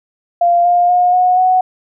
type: tone with pitch steps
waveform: sine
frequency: 694 / 705.3 / 716.8 / 728.5 / 740.4 Hz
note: F5 / F5 / F5 / F#5 / F#5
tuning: -11 / +17 / +45 / -27 / +1 cents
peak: -8 dBFS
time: 0.41-1.61 s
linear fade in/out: 5 ms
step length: 240 ms
effects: none